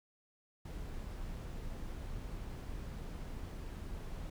brown noise, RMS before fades -43 dBFS, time 0.65-4.3 s, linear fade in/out 5 ms, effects none

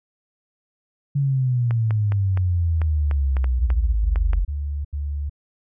sine exponential sweep, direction down, 142.8 to 45 Hz, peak -17 dBFS, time 1.15-4.45 s, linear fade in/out 10 ms
clicks, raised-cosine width 0.5 ms, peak -17 dBFS, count 11, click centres 1.709 / 1.908 / 2.121 / 2.374 / 2.817 / 3.112 / 3.368 / 3.443 / 3.703 / 4.159 / 4.333 s
sine tone bursts, 72.1 Hz, D2, 31 cents flat, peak -23 dBFS, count 4, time 3.58-5.297 s, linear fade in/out 10 ms, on 370 ms, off 79 ms
effects none

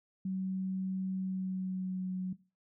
sine tone with pitch glide, 188.7 to 185.14 Hz, F#3 to F#3, +34 to +1 cents, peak -32 dBFS, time 0.25-2.33 s, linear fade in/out 5 ms, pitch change -33 cents, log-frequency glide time 1.14-2.12 s, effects noise-tail reverb RT60 0.3 s tail -18 dB re dry

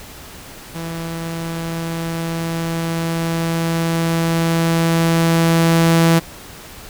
sawtooth tone with level ramp, 165.6 Hz, E3, 8 cents sharp, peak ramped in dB -21 to -6 dBFS, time 0.74-6.2 s, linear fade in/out 20 ms, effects pink hiss -37 dBFS RMS until 6.89 s

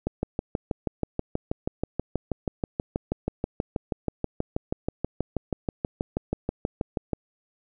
click train, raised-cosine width 2 ms, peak -12 dBFS, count 45, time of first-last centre 0.07-7.133 s, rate 6.23 Hz, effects none

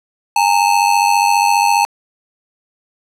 square ring-modulated tone, 870 Hz, A5, 20 cents flat, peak -8 dBFS, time 0.36-1.85 s, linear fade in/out 0 ms, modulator 47.4 Hz, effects low-pass 12000 Hz 12 dB/octave + 8-bit

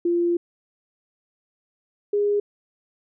sine tone pair in turn, 345.3 / 410.6 Hz, F4 / G#4, -20 / -20 cents, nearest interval minor third, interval 300 cents, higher second, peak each -18 dBFS, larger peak neither, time 0.05-0.37 / 2.13-2.4 s, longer first, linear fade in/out 5 ms, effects none

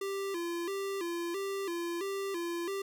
square tone with vibrato, 366.8 Hz, F#4, 15 cents flat, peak -34 dBFS, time 0.01-2.82 s, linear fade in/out 5 ms, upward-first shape square, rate 1.5 Hz, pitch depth 120 cents each way, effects none

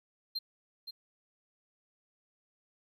triangle tone with echo, 4175 Hz, C8, 5 cents flat, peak -31 dBFS, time 0.35-0.39 s, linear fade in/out 10 ms, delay 520 ms, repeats 1, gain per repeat -8 dB, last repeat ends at 0.91 s, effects 12-bit

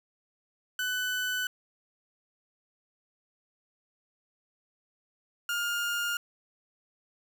30% pulse tone pair in turn, 1500 / 1413.4 Hz, F#6 / F6, +23 / +20 cents, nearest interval minor second, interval 103 cents, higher first, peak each -26 dBFS, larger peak neither, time 0.79-1.47 / 5.49-6.17 s, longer neither, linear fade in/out 2 ms, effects none

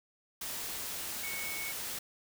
sine tone in noise, 2217 Hz, C#7, in tune, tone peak -39 dBFS, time 1.23-1.72 s, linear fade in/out 5 ms, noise white, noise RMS -39 dBFS, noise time 0.41-1.99 s, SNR -3 dB, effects none

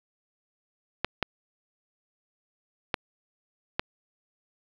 clicks, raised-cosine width 0.3 ms, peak -8 dBFS, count 4, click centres 1.046 / 1.227 / 2.942 / 3.795 s, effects low-pass 5000 Hz 12 dB/octave + 7-bit

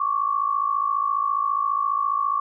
sine tone pair together, 1100 / 1154.7 Hz, C#6 / D6, -14 / -30 cents, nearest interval minor second, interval 84 cents, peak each -23 dBFS, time 0-2.4 s, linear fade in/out 5 ms, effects none

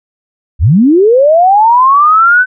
sine linear sweep, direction up, 55 to 1528 Hz, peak -3 dBFS, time 0.59-2.46 s, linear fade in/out 50 ms, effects none

